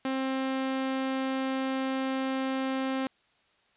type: tone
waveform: sawtooth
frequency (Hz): 264.9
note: C4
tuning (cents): +22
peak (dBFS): -24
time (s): 0.05-3.07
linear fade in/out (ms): 2
effects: white hiss -67 dBFS RMS until 3.76 s + resampled to 8000 Hz